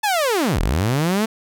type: linear two-way sweep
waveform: sawtooth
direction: down then up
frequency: 880 to 32.99 to 227.1 Hz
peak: -13 dBFS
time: 0.03-1.26 s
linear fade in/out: 10 ms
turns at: 0.6 s
effects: none